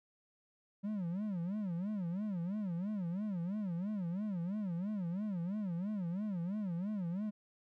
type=tone with vibrato; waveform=triangle; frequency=190 Hz; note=F#3; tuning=46 cents sharp; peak=-33 dBFS; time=0.83-7.31 s; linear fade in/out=20 ms; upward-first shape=sine; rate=3 Hz; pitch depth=220 cents each way; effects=none